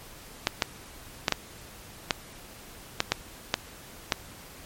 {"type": "clicks", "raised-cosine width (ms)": 0.2, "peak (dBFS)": -4, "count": 9, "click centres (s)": [0.471, 0.622, 1.282, 1.323, 2.108, 3.004, 3.12, 3.541, 4.122], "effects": ["pink hiss -47 dBFS RMS until 4.65 s", "MP3 64 kbps"]}